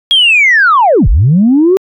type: linear two-way sweep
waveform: sine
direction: down then up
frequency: 3313 to 31.97 to 392.5 Hz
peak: -3 dBFS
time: 0.11-1.77 s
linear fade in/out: 0 ms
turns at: 1.08 s
effects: tanh soft clip ceiling 0 dBFS